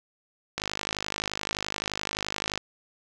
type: click train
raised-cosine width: 0.2 ms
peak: -11 dBFS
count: 104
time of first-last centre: 0.58-2.576 s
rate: 51.6 Hz
effects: none